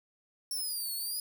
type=exponential two-way sweep; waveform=5% pulse; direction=down then up; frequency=5480 to 4340 to 5010 Hz; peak=-27 dBFS; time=0.51-1.2 s; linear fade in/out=2 ms; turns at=0.94 s; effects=10-bit